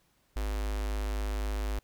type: tone with notch filter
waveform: square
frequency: 51.91 Hz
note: G#1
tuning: in tune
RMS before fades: -32 dBFS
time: 0.36-1.79 s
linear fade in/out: 5 ms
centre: 140 Hz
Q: 0.76
effects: pink hiss -70 dBFS RMS until 1.83 s